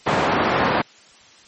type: band-pass noise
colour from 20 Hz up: white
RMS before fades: -19 dBFS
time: 0.06-0.82 s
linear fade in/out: 10 ms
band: 110 to 1200 Hz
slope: 12 dB/octave
effects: white hiss -49 dBFS RMS until 1.47 s + MP3 32 kbps